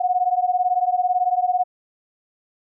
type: beating tone pair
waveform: sine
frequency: 719 / 737 Hz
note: F#5 / F#5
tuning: -50 / -7 cents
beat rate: 18 Hz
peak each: -20 dBFS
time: 0-1.64 s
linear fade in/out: 10 ms
effects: none